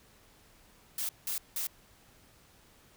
blue noise bursts, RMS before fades -34 dBFS, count 3, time 0.98-1.67 s, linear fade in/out 2 ms, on 110 ms, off 180 ms, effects pink hiss -61 dBFS RMS until 2.96 s

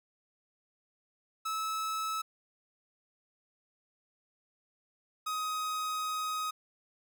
45% pulse tone pair in turn, 1300 / 1257.9 Hz, E6 / D#6, -24 / +19 cents, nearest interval minor second, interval 57 cents, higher first, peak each -32 / -32 dBFS, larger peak neither, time 1.45-2.22 / 5.26-6.51 s, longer second, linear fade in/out 10 ms, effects none

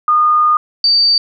sine tone pair in turn, 1223 / 4617 Hz, D#6 / D8, -30 / -30 cents, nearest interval octave + major seventh, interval 2300 cents, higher second, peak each -8 dBFS, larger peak neither, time 0.08-0.57 / 0.84-1.18 s, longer first, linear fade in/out 2 ms, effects none

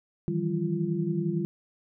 sine tone cluster, 155.9 / 166.9 / 193.4 / 343.5 Hz, D#3 / E3 / G3 / F4, +4 / +22 / -23 / -29 cents, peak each -31 dBFS, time 0.28-1.45 s, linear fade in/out 0 ms, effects none

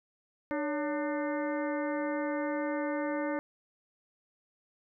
harmonic tone with a mistuned harmonic, 299.7 Hz, D4, 35 cents sharp, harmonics 1 / 2 / 3 / 4 / 5 / 6 / 7, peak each -33 / -34 / -40 / -44 / -44 / -44 / -46 dBFS, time 0.51-3.39 s, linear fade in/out 0 ms, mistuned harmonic 2, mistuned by -94 cents, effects none

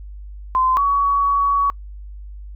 sine tone pair in turn, 1033 / 1126.4 Hz, C6 / C#6, -22 / +27 cents, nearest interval minor second, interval 149 cents, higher second, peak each -14 dBFS, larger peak neither, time 0.55-0.77 / 0.77-1.7 s, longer second, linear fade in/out 0 ms, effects noise-tail reverb RT60 0.1 s tail -25 dB re dry + added 50 Hz sine -32 dBFS peak until 2.55 s

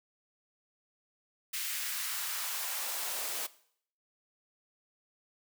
white noise with high-pass filter sweep, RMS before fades -36 dBFS, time 1.53-3.47 s, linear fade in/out 10 ms, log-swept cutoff 2000 to 430 Hz, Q 1.2, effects noise-tail reverb RT60 0.6 s tail -18 dB re dry

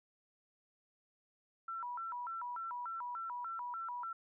sine tone with vibrato, 1145 Hz, D6, 44 cents flat, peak -39 dBFS, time 1.68-4.13 s, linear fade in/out 5 ms, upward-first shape square, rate 3.4 Hz, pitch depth 280 cents each way, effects none

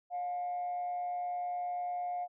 sine tone with frequency modulation, 713 Hz, F5, 36 cents sharp, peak -32 dBFS, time 0.1-2.28 s, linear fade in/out 50 ms, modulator 143 Hz, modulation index 0.22, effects tanh soft clip ceiling -30 dBFS

